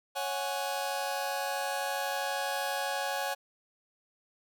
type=chord; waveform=sawtooth; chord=C# suspended fourth; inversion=none; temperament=just; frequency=554.4 / 739.2 / 831.5 Hz; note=C#5 / F#5 / G#5; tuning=0 / -2 / +2 cents; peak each=-32 / -32 / -31 dBFS; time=0.15-3.35 s; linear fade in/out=20 ms; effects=none